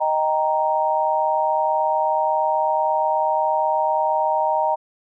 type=chord; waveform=sine; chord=Eb major; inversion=none; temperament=equal; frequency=622.3 / 784 / 932.3 Hz; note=Eb5 / G5 / Bb5; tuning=0 / 0 / 0 cents; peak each=-22 / -23 / -20 dBFS; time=0-4.76 s; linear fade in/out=20 ms; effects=none